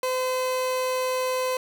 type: tone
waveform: 30% pulse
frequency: 512 Hz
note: C5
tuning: 38 cents flat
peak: -21 dBFS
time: 0.03-1.57 s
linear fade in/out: 2 ms
effects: none